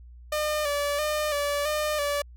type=tone with vibrato; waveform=sawtooth; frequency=591 Hz; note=D5; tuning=11 cents sharp; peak=-21 dBFS; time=0.32-2.22 s; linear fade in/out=5 ms; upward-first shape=square; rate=1.5 Hz; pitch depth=42 cents each way; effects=added 60 Hz sine -44 dBFS peak until 2.36 s